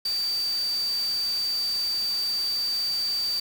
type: tone in noise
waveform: sine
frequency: 4634 Hz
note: D8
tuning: 24 cents flat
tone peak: -24 dBFS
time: 0.05-3.4 s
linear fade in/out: 5 ms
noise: white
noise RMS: -39 dBFS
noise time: 0.05-3.4 s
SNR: +12 dB
effects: none